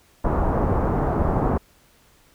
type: low-pass noise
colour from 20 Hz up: pink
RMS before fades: -21 dBFS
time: 0.24-1.58 s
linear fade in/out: 10 ms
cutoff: 1100 Hz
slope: 24 dB/octave
effects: pink hiss -57 dBFS RMS until 2.34 s